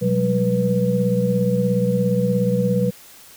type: tone cluster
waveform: sine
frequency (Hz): 124.7 / 183.2 / 200.2 / 490.1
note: B2 / F#3 / G3 / B4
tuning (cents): +17 / -17 / +37 / -13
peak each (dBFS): -23 / -20 / -24 / -21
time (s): 0.01-2.91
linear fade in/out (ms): 20
effects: white hiss -45 dBFS RMS until 3.36 s